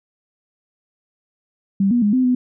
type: tone with pitch steps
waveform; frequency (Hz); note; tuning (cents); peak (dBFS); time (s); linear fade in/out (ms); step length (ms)
sine; 196 / 241.1 / 206.5 / 256.4 / 250.1; G3 / B3 / G#3 / C4 / B3; 0 / -41 / -10 / -35 / +22; -13; 1.8-2.35; 5; 110
effects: none